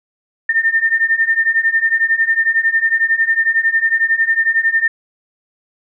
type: beating tone pair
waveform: sine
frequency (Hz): 1803 / 1814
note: A6 / A#6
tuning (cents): +42 / -48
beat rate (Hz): 11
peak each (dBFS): -16 / -14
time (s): 0.49-4.88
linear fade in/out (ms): 5
effects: none